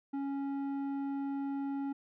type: tone with low-pass filter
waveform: square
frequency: 277.2 Hz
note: C#4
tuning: in tune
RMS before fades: -36 dBFS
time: 0.13-1.93 s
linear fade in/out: 10 ms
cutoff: 850 Hz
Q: 0.75
effects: none